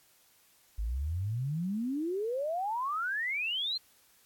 sine exponential sweep, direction up, 50 to 4252 Hz, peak -30 dBFS, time 0.78-3.78 s, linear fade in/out 10 ms, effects white hiss -64 dBFS RMS until 4.25 s + AAC 64 kbps

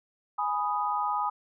sine chord, G# minor, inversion none, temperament equal, 830.6 / 987.8 / 1244.5 Hz, G#5 / B5 / D#6, 0 / 0 / 0 cents, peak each -30 / -31 / -30 dBFS, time 0.38-1.3 s, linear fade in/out 10 ms, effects none

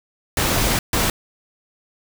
pink noise bursts at uneven times, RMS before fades -19 dBFS, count 2, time 0.37-0.79 / 0.93-1.1 s, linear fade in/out 2 ms, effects none

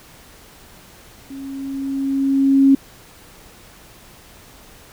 sine tone with level ramp, 272.5 Hz, C#4, 29 cents flat, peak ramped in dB -30 to -7 dBFS, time 1.3-2.75 s, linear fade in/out 5 ms, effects pink hiss -45 dBFS RMS until 4.92 s

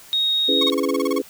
sine tone, 3749 Hz, A#7, 9 cents sharp, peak -17 dBFS, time 0.13-0.7 s, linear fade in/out 0 ms
sine chord, C# minor seventh, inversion none, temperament just, 277.2 / 332.6 / 415.8 / 498.9 Hz, C#4 / E4 / G#4 / B4, 0 / +16 / +2 / +17 cents, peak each -23 / -26 / -24 / -25 dBFS, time 0.48-1.22 s, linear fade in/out 10 ms
sawtooth tone bursts, 1101 Hz, C#6, 12 cents flat, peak -21 dBFS, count 11, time 0.61-1.185 s, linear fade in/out 5 ms, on 25 ms, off 30 ms
effects white hiss -45 dBFS RMS until 1.29 s

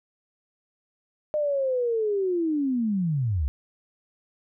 sine linear sweep, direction down, 611 to 61.74 Hz, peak -22 dBFS, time 1.34-3.48 s, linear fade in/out 0 ms, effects none

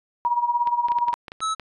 sine tone with tremolo, 957 Hz, A#5, 45 cents sharp, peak -16 dBFS, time 0.25-1.14 s, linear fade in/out 0 ms, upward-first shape sine, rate 17 Hz, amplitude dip 75%
clicks, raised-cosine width 0.3 ms, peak -20 dBFS, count 10, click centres 0.673 / 0.885 / 0.919 / 0.986 / 1.084 / 1.131 / 1.282 / 1.319 / 1.405 / 1.597 s
square tone, 1299 Hz, E6, 26 cents flat, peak -23 dBFS, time 1.41-1.55 s, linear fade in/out 20 ms
effects resampled to 24000 Hz

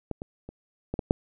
clicks, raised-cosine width 2 ms, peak -17 / -22 / -26 / -16 / -15 / -6 dBFS, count 6, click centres 0.113 / 0.219 / 0.49 / 0.94 / 0.992 / 1.109 s, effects none

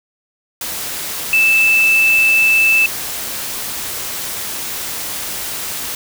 sine tone in noise, 2637 Hz, E7, in tune, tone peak -9 dBFS, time 1.33-2.86 s, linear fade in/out 2 ms, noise white, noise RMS -24 dBFS, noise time 0.61-5.95 s, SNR +12 dB, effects none

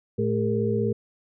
sine tone cluster, 112 / 216.8 / 404.2 / 460.8 Hz, A2 / A3 / G#4 / A#4, +31 / -25 / -47 / -20 cents, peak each -27 dBFS, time 0.18-0.93 s, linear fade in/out 10 ms, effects none

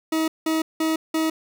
40% pulse tone bursts, 318.8 Hz, D#4, 42 cents sharp, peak -19 dBFS, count 4, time 0.12-1.3 s, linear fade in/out 5 ms, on 160 ms, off 180 ms, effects none

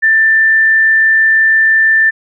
sine tone, 1777 Hz, A6, 17 cents sharp, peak -6 dBFS, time 0.02-2.11 s, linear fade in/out 20 ms, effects none

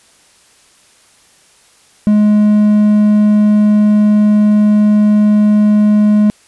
triangle tone, 209.9 Hz, G#3, 19 cents sharp, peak -4 dBFS, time 2.07-6.3 s, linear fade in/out 0 ms, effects white hiss -48 dBFS RMS until 6.47 s + resampled to 24000 Hz

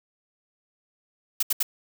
blue noise bursts, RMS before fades -23 dBFS, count 3, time 1.4-1.63 s, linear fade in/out 5 ms, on 28 ms, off 73 ms, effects none

